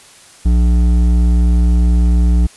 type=tone with hard clipping; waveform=triangle; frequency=59.3 Hz; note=A#1; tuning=30 cents sharp; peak=-10 dBFS; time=0.45-2.47 s; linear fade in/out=10 ms; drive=13 dB; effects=white hiss -42 dBFS RMS until 2.56 s + resampled to 24000 Hz